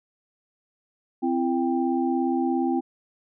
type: tone cluster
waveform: sine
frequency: 259.8 / 337 / 790 Hz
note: C4 / E4 / G5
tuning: -12 / +38 / +13 cents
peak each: -24 / -25 / -29 dBFS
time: 1.22-2.81 s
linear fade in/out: 20 ms
effects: none